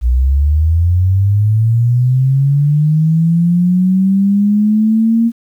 sine linear sweep, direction up, 58.27 to 233.1 Hz, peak -8 dBFS, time 0.01-5.32 s, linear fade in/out 50 ms, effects 8-bit

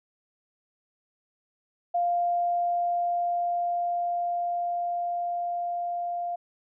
sine tone with level ramp, 698.5 Hz, F5, in tune, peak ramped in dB -22 to -28 dBFS, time 1.94-6.36 s, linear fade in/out 10 ms, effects none

